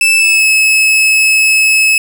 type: tone with pitch glide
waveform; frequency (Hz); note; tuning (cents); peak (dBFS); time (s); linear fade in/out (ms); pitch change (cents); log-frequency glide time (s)
40% pulse; 2637 to 2587; E7 to E7; 0 to -33; -6; 0.01-1.98; 2; -33; 0.15-0.44
effects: none